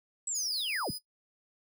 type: linear sweep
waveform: sine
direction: down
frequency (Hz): 7902 to 51.91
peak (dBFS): -31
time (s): 0.27-0.91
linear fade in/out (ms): 5
type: tone with tremolo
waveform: sawtooth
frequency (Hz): 4978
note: D#8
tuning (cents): 0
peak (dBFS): -33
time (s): 0.34-0.99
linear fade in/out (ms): 20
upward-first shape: sine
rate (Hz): 5.4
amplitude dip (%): 30
effects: noise-tail reverb RT60 0.1 s tail -19 dB re dry